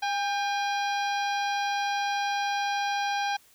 harmonic tone with a mistuned harmonic, 810 Hz, G#5, 43 cents flat, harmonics 1 / 2 / 3 / 4 / 5 / 6 / 7, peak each -27 / -33 / -37 / -39 / -41 / -43 / -44 dBFS, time 0.02-3.37 s, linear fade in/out 10 ms, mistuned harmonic 2, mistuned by -47 cents, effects white hiss -59 dBFS RMS until 3.54 s

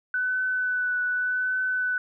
sine tone with vibrato, 1497 Hz, F#6, 20 cents sharp, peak -23 dBFS, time 0.14-1.98 s, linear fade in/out 2 ms, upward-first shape triangle, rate 0.85 Hz, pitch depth 20 cents each way, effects none

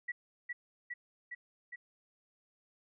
sine tone with echo, 1942 Hz, B6, 30 cents flat, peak -34 dBFS, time 0.08-0.12 s, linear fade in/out 10 ms, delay 410 ms, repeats 4, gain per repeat -2 dB, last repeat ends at 1.76 s, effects none

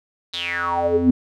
square tone with band-pass filter sweep, 86.5 Hz, F2, 16 cents flat, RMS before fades -20 dBFS, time 0.33-1.11 s, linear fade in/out 10 ms, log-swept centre 4000 to 240 Hz, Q 8.9, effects none

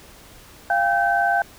sine tone cluster, 694 / 794 / 1541 Hz, F5 / G5 / G6, -11 / +22 / -30 cents, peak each -21 dBFS, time 0.7-1.42 s, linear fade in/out 2 ms, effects pink hiss -46 dBFS RMS until 1.58 s

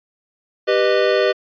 square chord, G augmented, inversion none, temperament equal with one note detuned, 392 / 493.9 / 613.7 Hz, G4 / B4 / D#5, 0 / 0 / -24 cents, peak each -19 dBFS, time 0.67-1.33 s, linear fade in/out 20 ms, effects resampled to 11025 Hz

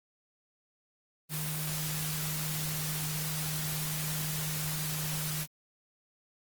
sine tone in noise, 153.8 Hz, D#3, 20 cents flat, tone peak -35 dBFS, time 1.29-5.47 s, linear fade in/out 50 ms, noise white, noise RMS -36 dBFS, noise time 1.29-5.47 s, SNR -2 dB, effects Opus 24 kbps

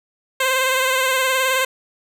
10% pulse tone with vibrato, 522 Hz, C5, 4 cents flat, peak -8 dBFS, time 0.4-1.65 s, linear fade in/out 5 ms, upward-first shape sine, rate 19 Hz, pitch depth 34 cents each way, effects none

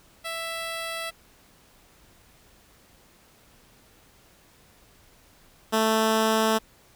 10% pulse tone pair in turn, 661 / 220.6 Hz, E5 / A3, +5 / +5 cents, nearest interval octave + perfect fifth, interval 1900 cents, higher first, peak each -22 / -12 dBFS, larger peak second, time 0.24-1.11 / 5.72-6.59 s, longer neither, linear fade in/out 20 ms, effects pink hiss -57 dBFS RMS until 6.95 s

